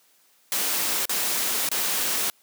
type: noise with dropouts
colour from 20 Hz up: white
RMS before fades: -25 dBFS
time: 0.52-2.3 s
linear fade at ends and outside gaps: 1 ms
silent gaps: 1.055-1.094 / 1.689-1.715 s
effects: white hiss -61 dBFS RMS until 2.42 s + high-pass 200 Hz 12 dB/octave